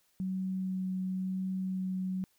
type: tone with vibrato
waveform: sine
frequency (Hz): 187.3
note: F#3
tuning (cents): +21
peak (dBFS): -31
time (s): 0.2-2.24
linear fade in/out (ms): 0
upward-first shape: sine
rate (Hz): 0.97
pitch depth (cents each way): 8
effects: white hiss -71 dBFS RMS until 2.38 s